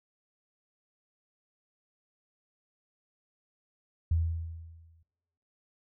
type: tone with exponential decay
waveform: sine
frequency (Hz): 82.41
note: E2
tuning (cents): 0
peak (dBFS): -22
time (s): 4.11-5.03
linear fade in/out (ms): 5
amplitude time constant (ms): 200
effects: noise-tail reverb RT60 1.0 s tail -19 dB re dry